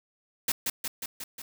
white noise with echo, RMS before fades -26 dBFS, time 0.48-0.52 s, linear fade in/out 5 ms, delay 180 ms, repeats 5, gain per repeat -3 dB, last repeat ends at 1.42 s, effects none

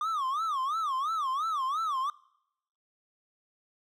triangle tone with vibrato, 1174.7 Hz, D6, in tune, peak -26 dBFS, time 0.01-2.1 s, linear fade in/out 2 ms, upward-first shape sine, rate 2.9 Hz, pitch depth 220 cents each way, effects noise-tail reverb RT60 0.8 s tail -23 dB re dry

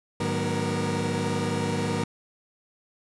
30% pulse tone cluster, 104.2 / 152.2 / 184.9 / 243.2 / 467.5 Hz, G#2 / D#3 / F#3 / B3 / A#4, +6 / -38 / -1 / -26 / +5 cents, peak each -29 dBFS, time 0.2-2.04 s, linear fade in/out 5 ms, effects resampled to 24000 Hz

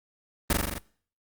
pink noise with echo, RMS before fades -22 dBFS, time 0.5-0.53 s, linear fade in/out 2 ms, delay 42 ms, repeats 6, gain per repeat -2 dB, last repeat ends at 0.782 s, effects noise-tail reverb RT60 0.5 s tail -23 dB re dry + Opus 32 kbps

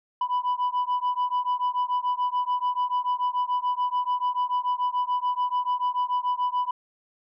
sine beating tone pair, 987.8 / 994.7 Hz, B5 / B5, 0 / +12 cents, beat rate 6.9 Hz, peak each -24 dBFS, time 0.21-6.71 s, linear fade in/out 5 ms, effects tanh soft clip ceiling -20 dBFS

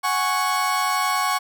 35% pulse chord, F# suspended second, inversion none, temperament equal, 740 / 830.6 / 1108.7 Hz, F#5 / G#5 / C#6, 0 / 0 / 0 cents, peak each -25 / -25 / -20 dBFS, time 0.03-1.39 s, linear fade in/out 20 ms, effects none

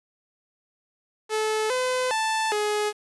sawtooth tone with pitch steps, 433.7 / 508 / 881 / 419.8 Hz, A4 / B4 / A5 / G#4, -25 / +49 / +2 / +19 cents, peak -19 dBFS, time 1.29-2.93 s, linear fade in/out 50 ms, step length 410 ms, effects resampled to 24000 Hz + 8-bit

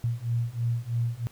sine beating tone pair, 116.2 / 119.3 Hz, A#2 / A#2, -5 / +41 cents, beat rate 3.1 Hz, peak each -29 / -28 dBFS, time 0.04-1.27 s, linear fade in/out 0 ms, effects pink hiss -55 dBFS RMS until 1.31 s

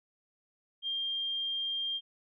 sine tone, 3198 Hz, G7, 34 cents sharp, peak -31 dBFS, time 0.82-2.01 s, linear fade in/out 50 ms, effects none

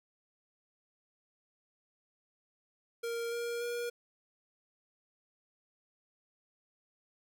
square tone with pitch steps, 466.2 / 471.6 / 477.1 Hz, A#4 / A#4 / A#4, 0 / +20 / +40 cents, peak -35 dBFS, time 3.03-3.9 s, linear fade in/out 10 ms, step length 290 ms, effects none

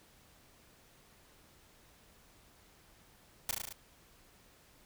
white noise with echo, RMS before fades -33 dBFS, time 3.49-3.51 s, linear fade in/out 2 ms, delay 36 ms, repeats 6, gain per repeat -2 dB, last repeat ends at 3.726 s, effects pink hiss -63 dBFS RMS until 4.85 s

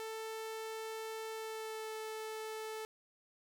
sawtooth tone with pitch glide, 442.4 to 437.6 Hz, A4 to A4, +9 to -9 cents, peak -37 dBFS, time 0-2.85 s, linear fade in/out 0 ms, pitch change -18 cents, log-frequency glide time 1.32-1.93 s, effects none

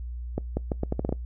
accelerating click train, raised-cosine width 2 ms, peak -13 dBFS, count 9, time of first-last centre 0.38-1.125 s, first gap 190 ms, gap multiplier 0.78, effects noise-tail reverb RT60 0.2 s tail -26 dB re dry + added 60 Hz sine -32 dBFS peak until 1.25 s

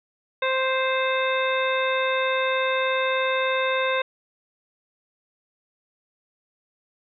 harmonic tone, 523.3 Hz, C5, in tune, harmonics 1 / 2 / 3 / 4 / 5 / 7, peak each -24 / -27 / -29 / -30 / -31 / -32 dBFS, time 0.42-4.02 s, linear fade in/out 5 ms, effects none

